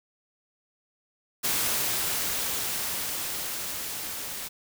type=noise with level ramp; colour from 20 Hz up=white; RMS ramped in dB=-26 to -36 dBFS; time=1.43-4.49 s; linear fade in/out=20 ms; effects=none